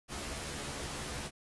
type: noise with comb filter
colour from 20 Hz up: pink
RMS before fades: -40 dBFS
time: 0.08-1.31 s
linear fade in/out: 50 ms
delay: 14 ms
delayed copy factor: +1
effects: resampled to 24000 Hz